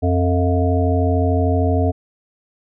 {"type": "harmonic tone with a mistuned harmonic", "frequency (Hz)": 88.8, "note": "F2", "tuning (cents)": 29, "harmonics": [1, 3, 5, 7, 8], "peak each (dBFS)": [-16, -21, -23, -24, -25], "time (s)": [0.02, 1.92], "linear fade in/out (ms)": 20, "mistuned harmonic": 7, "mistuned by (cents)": 43, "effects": []}